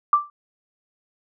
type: tone with exponential decay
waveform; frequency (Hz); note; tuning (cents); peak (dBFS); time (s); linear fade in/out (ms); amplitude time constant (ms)
sine; 1174.7; D6; 0; -9; 0.13-0.3; 2; 36
effects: none